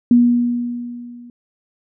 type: tone with level ramp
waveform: sine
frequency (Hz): 240.9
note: B3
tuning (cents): -43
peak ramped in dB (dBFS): -6 to -36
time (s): 0.11-1.3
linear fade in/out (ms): 2
effects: none